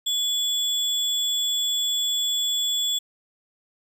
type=tone with sample-and-hold; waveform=sine; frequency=3415 Hz; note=G#7; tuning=48 cents sharp; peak=-21 dBFS; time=0.06-2.99 s; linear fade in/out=10 ms; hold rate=11025 Hz; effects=resampled to 32000 Hz